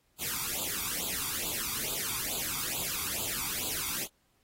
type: noise with flanger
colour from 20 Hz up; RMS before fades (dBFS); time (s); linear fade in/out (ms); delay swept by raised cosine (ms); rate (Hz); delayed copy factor
white; -34; 0.18-4.08; 50; 0.26 to 0.87; 2.3; +0.95
effects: pink hiss -72 dBFS RMS until 4.43 s + AAC 48 kbps